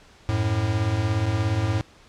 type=beating tone pair; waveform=square; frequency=91.7 / 108.7 Hz; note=F#2 / A2; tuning=-15 / -21 cents; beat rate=17 Hz; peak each=-27 / -23 dBFS; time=0.29-1.81 s; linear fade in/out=0 ms; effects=pink hiss -52 dBFS RMS until 2.08 s + low-pass 6000 Hz 12 dB/octave